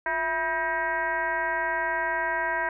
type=tone with frequency modulation; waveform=sine; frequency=1278 Hz; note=D#6; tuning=46 cents sharp; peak=-24 dBFS; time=0.06-2.69 s; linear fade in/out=2 ms; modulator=308 Hz; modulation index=2.2; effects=none